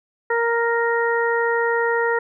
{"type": "harmonic tone", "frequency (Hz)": 466.2, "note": "A#4", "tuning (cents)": 0, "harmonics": [1, 2, 3, 4], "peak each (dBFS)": [-20, -24, -26, -24], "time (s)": [0.3, 2.19], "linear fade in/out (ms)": 5, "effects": []}